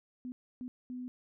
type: tone bursts at uneven times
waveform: sine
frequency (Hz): 250.3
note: B3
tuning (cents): +23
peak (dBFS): -38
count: 3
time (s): 0.25-0.32 / 0.61-0.68 / 0.9-1.08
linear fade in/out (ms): 0
effects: none